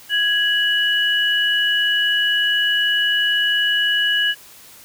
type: tone pair together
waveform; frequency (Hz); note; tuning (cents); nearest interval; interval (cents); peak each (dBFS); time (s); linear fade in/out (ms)
sine; 1662 / 2937; G#6 / F#7; +1 / -13; minor seventh; 986; -18; 0.09-4.35; 50
effects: white hiss -44 dBFS RMS until 4.84 s